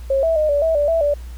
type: tone with pitch steps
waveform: sine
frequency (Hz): 542 / 654 / 614 / 576 / 649 / 583 / 659 / 581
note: C#5 / E5 / D#5 / D5 / E5 / D5 / E5 / D5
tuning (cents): -39 / -14 / -23 / -34 / -27 / -13 / -1 / -19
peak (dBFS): -14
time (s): 0.1-1.14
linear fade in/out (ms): 5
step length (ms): 130
effects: added 60 Hz sine -30 dBFS peak until 1.37 s + pink hiss -48 dBFS RMS until 1.37 s